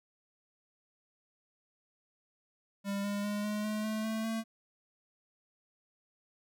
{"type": "tone with pitch steps", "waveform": "square", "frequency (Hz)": [199.6, 203, 206.4, 209.9, 213.4, 217, 220.7, 224.4], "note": ["G3", "G#3", "G#3", "G#3", "G#3", "A3", "A3", "A3"], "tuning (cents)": [32, -39, -10, 19, 47, -24, 5, 34], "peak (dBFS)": -33, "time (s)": [2.84, 4.44], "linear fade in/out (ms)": 50, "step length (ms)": 200, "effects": []}